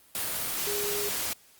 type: tone in noise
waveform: sine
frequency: 410.2 Hz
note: G#4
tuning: 21 cents flat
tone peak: -32 dBFS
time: 0.67-1.09 s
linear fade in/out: 0 ms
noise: white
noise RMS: -31 dBFS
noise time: 0.15-1.33 s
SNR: -4 dB
effects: white hiss -58 dBFS RMS until 1.59 s + Opus 32 kbps